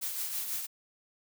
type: noise with tremolo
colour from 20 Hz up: blue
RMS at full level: -33 dBFS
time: 0.01-0.67 s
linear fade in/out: 20 ms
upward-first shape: triangle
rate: 6.1 Hz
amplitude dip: 50%
effects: none